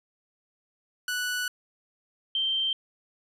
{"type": "tone pair in turn", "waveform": ["sawtooth", "sine"], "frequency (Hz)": [1480, 3136], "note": ["F#6", "G7"], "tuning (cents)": [0, 0], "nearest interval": "octave + minor second", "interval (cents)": 1300, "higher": "second", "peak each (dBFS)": -24, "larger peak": "neither", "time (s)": [[1.08, 1.48], [2.35, 2.73]], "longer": "first", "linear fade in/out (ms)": 2, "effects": ["resampled to 32000 Hz"]}